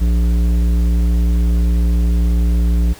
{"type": "tone with tanh clipping", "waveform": "sine", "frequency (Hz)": 58.27, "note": "A#1", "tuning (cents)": 0, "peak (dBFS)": -13, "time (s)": [0, 2.94], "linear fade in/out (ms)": 20, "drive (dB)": 12, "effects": ["pink hiss -39 dBFS RMS until 2.99 s"]}